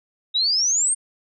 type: exponential sweep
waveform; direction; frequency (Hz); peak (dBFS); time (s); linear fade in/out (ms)
sine; up; 3741 to 8870; -17; 0.34-0.95; 20
effects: none